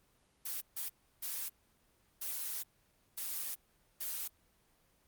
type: noise bursts at uneven times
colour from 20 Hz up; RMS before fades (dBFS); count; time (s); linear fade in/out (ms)
blue; -39; 6; 0.45-0.61 / 0.76-0.89 / 1.22-1.49 / 2.21-2.63 / 3.17-3.55 / 4-4.28; 10
effects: pink hiss -71 dBFS RMS until 5.07 s + Opus 24 kbps